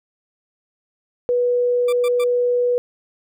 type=tone; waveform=sine; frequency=489 Hz; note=B4; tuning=17 cents flat; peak=-15 dBFS; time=1.29-2.78 s; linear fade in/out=0 ms
type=tone bursts; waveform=20% pulse; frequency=1174.7 Hz; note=D6; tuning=in tune; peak=-23 dBFS; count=3; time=1.88-2.241 s; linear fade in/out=5 ms; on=47 ms; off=110 ms
effects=none